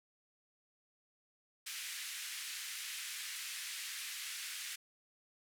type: band-pass noise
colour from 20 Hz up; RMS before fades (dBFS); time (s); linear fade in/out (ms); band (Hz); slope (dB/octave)
pink; -44; 1.66-4.76; 10; 1800 to 13000; 24
effects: none